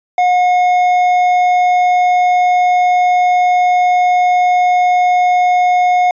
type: tone with hard clipping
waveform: sine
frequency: 722 Hz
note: F#5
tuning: 43 cents flat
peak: -10 dBFS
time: 0.18-6.11 s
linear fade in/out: 2 ms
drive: 6 dB
effects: resampled to 16000 Hz